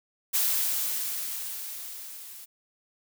blue noise with level ramp, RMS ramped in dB -24 to -45 dBFS, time 0.33-2.46 s, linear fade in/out 20 ms, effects none

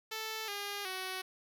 5% pulse tone with pitch steps, 440 / 405.8 / 374.3 Hz, A4 / G#4 / F#4, 0 / -40 / +20 cents, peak -26 dBFS, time 0.11-1.22 s, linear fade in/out 10 ms, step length 370 ms, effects none

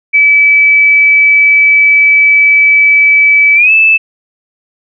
sine tone with pitch glide, 2299 to 2626 Hz, D7 to E7, -37 to -7 cents, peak -3 dBFS, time 0.13-3.98 s, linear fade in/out 20 ms, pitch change +230 cents, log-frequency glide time 3.55-3.72 s, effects none

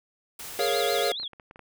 white noise, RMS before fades -39 dBFS, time 0.39-1.09 s, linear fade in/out 5 ms
square chord, Bb minor seventh, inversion third, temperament equal, 415.3 / 466.2 / 554.4 / 698.5 Hz, Ab4 / Bb4 / Db5 / F5, 0 / 0 / 0 / 0 cents, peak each -30 dBFS, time 0.59-1.12 s, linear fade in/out 2 ms
sine tone with vibrato, 3729 Hz, A#7, in tune, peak -31 dBFS, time 0.6-1.28 s, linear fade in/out 5 ms, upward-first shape sine, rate 7 Hz, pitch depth 220 cents each way
clicks, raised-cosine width 0.5 ms, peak -31 dBFS, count 8, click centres 0.986 / 1.199 / 1.232 / 1.333 / 1.398 / 1.511 / 1.559 / 1.593 s
effects none

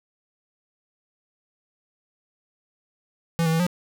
square tone with pitch steps, 166.7 / 161.4 / 163.5 / 178.3 Hz, E3 / E3 / E3 / F3, +20 / -36 / -14 / +36 cents, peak -20 dBFS, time 3.39-3.666 s, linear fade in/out 0 ms, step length 69 ms, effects none

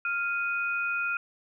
sine tone pair together, 1396.9 / 2489 Hz, F6 / D#7, 0 / 0 cents, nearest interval minor seventh, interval 1000 cents, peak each -28 / -31 dBFS, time 0.05-1.17 s, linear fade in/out 2 ms, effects none

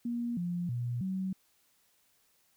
sine tone with pitch steps, 237.7 / 175.1 / 120.9 / 188.9 Hz, A#3 / F3 / B2 / F#3, +34 / +5 / -36 / +36 cents, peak -31 dBFS, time 0.05-1.33 s, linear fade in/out 5 ms, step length 320 ms, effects white hiss -70 dBFS RMS until 2.56 s

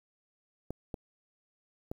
clicks, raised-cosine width 2 ms, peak -23 dBFS, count 3, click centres 0.706 / 0.942 / 1.915 s, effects 9-bit

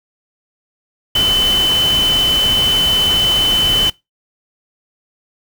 sine tone in noise, 3033 Hz, F#7, 42 cents sharp, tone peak -11 dBFS, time 1.15-3.9 s, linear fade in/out 5 ms, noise pink, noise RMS -22 dBFS, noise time 1.15-3.9 s, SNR +8 dB, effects noise-tail reverb RT60 0.2 s tail -21 dB re dry

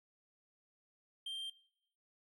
triangle tone, 3166 Hz, G7, 17 cents sharp, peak -38 dBFS, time 1.26-1.5 s, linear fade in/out 5 ms, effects noise-tail reverb RT60 0.7 s tail -21 dB re dry

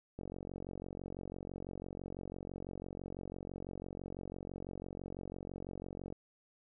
click train, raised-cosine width 2 ms, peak -30 dBFS, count 274, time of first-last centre 0.19-6.125 s, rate 46 Hz, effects none

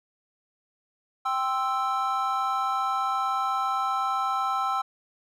triangle chord, C major, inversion second, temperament equal, 784 / 1046.5 / 1318.5 Hz, G5 / C6 / E6, 0 / 0 / 0 cents, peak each -27 / -29 / -25 dBFS, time 1.25-4.82 s, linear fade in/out 10 ms, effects none

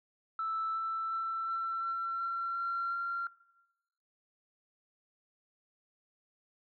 sine tone with pitch steps, 1318.5 / 1326.9 / 1335.4 / 1343.9 / 1352.4 / 1361.1 / 1369.7 / 1378.5 Hz, E6 / E6 / E6 / E6 / E6 / F6 / F6 / F6, 0 / +11 / +22 / +33 / +44 / -45 / -34 / -23 cents, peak -31 dBFS, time 0.39-3.27 s, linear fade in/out 2 ms, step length 360 ms, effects noise-tail reverb RT60 1.0 s tail -20 dB re dry + tanh soft clip ceiling -27 dBFS

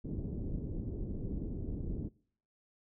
pink low-pass noise, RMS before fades -38 dBFS, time 0.04-2.09 s, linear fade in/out 10 ms, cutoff 360 Hz, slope 24 dB/octave, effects noise-tail reverb RT60 0.6 s tail -25 dB re dry

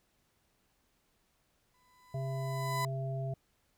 35% pulse tone with exponential growth, 1000 Hz, B5, 21 cents sharp, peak -29 dBFS, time 1.74-2.85 s, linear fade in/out 2 ms, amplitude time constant 240 ms
harmonic tone, 133.6 Hz, C3, 36 cents sharp, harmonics 1 / 3 / 5, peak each -34 / -46 / -41 dBFS, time 2.14-3.34 s, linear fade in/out 5 ms
effects pink hiss -74 dBFS RMS until 3.77 s

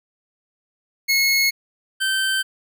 25% pulse tone pair in turn, 2177 / 1550.9 Hz, C#7 / G6, -32 / -19 cents, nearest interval tritone, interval 587 cents, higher first, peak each -12 / -15 dBFS, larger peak first, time 1.08-1.51 / 2-2.43 s, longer neither, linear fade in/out 20 ms, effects none

